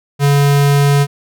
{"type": "tone", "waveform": "square", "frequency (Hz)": 142.1, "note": "C#3", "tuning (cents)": 43, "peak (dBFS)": -9, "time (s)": [0.19, 1.07], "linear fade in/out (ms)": 50, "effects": []}